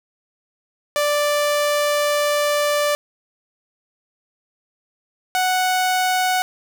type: tone pair in turn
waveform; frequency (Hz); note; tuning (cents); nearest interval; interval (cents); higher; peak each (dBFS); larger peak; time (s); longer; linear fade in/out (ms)
sawtooth; 587.3 / 740; D5 / F#5; 0 / 0; major third; 400; second; -13; neither; 0.96-2.95 / 5.35-6.42; first; 0
effects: none